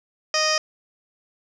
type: tone with low-pass filter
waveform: 15% pulse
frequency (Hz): 620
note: D#5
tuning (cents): -6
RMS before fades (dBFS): -21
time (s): 0.34-0.58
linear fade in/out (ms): 2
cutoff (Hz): 5200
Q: 7.8
effects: none